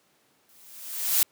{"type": "noise with exponential growth", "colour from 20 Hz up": "blue", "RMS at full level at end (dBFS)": -19, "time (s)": [0.49, 1.23], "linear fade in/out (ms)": 1, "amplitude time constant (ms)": 160, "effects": ["pink hiss -65 dBFS RMS until 1.31 s", "high-pass 200 Hz 12 dB/octave"]}